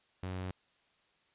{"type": "tone", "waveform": "sawtooth", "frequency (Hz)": 92.5, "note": "F#2", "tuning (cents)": 0, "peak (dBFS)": -33, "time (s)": [0.23, 0.51], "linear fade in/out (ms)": 0, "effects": ["white hiss -71 dBFS RMS until 1.34 s", "resampled to 8000 Hz"]}